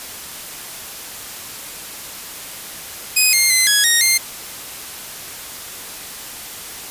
10% pulse tone with pitch steps, 2507 / 2118 / 2055 / 1672 / 1870 / 2105 Hz, D#7 / C7 / C7 / G#6 / A#6 / C7, +12 / +21 / -32 / +11 / +5 / +10 cents, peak -3 dBFS, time 3.16-4.18 s, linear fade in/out 10 ms, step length 170 ms, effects white hiss -32 dBFS RMS until 6.9 s + resampled to 32000 Hz

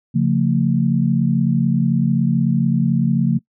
sine chord, Db augmented, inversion none, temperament equal with one note detuned, 138.59 / 174.61 / 225.7 Hz, Db3 / F3 / A3, 0 / 0 / +44 cents, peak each -18 dBFS, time 0.14-3.39 s, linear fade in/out 20 ms, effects noise-tail reverb RT60 0.1 s tail -23 dB re dry

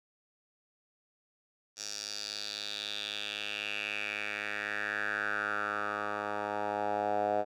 10% pulse tone with band-pass filter sweep, 103.83 Hz, G#2, in tune, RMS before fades -35 dBFS, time 1.76-7.45 s, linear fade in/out 50 ms, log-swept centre 5700 to 680 Hz, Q 4.2, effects none

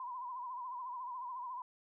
sine tone with vibrato, 998 Hz, B5, 18 cents sharp, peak -40 dBFS, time 0-1.62 s, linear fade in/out 2 ms, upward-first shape triangle, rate 14 Hz, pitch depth 100 cents each way, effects none

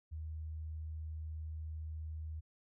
sine tone, 78.5 Hz, D#2, 16 cents sharp, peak -40 dBFS, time 0.11-2.41 s, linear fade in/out 20 ms, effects none

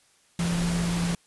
sine tone in noise, 172.1 Hz, F3, 25 cents flat, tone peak -24 dBFS, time 0.39-1.15 s, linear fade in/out 2 ms, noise pink, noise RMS -32 dBFS, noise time 0.39-1.15 s, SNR +5 dB, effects white hiss -62 dBFS RMS until 1.26 s + resampled to 24000 Hz

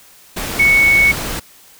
sine tone in noise, 2217 Hz, C#7, in tune, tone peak -8 dBFS, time 0.59-1.12 s, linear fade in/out 10 ms, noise pink, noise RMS -23 dBFS, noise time 0.36-1.4 s, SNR +12 dB, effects white hiss -45 dBFS RMS until 1.79 s

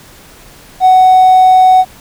triangle tone with hard clipping, 745 Hz, F#5, 12 cents sharp, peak -3 dBFS, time 0.8-1.85 s, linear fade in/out 50 ms, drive 4 dB, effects pink hiss -38 dBFS RMS until 2 s

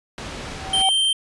pink low-pass noise, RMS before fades -33 dBFS, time 0.18-0.82 s, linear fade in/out 0 ms, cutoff 5700 Hz, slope 12 dB/octave
triangle tone with exponential growth, 766 Hz, G5, 40 cents flat, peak -15 dBFS, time 0.38-0.89 s, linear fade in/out 1 ms, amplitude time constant 110 ms
square tone, 3136 Hz, G7, in tune, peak -17 dBFS, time 0.73-1.13 s, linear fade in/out 5 ms
effects resampled to 24000 Hz

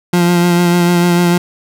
30% pulse tone with vibrato, 174.61 Hz, F3, in tune, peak -6 dBFS, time 0.13-1.38 s, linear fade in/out 5 ms, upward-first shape sine, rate 6.7 Hz, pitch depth 22 cents each way, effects none

